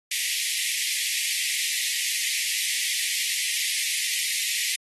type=high-pass noise; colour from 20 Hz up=pink; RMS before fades=-27 dBFS; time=0.11-4.76 s; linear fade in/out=5 ms; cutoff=1900 Hz; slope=96 dB/octave; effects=AAC 32 kbps